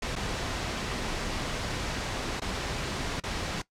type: noise with dropouts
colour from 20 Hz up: pink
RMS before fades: -32 dBFS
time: 0.02-3.62 s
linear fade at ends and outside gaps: 5 ms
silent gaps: 0.155-0.161 / 2.4-2.417 / 3.201-3.236 s
effects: noise-tail reverb RT60 0.1 s tail -18 dB re dry + low-pass 6000 Hz 12 dB/octave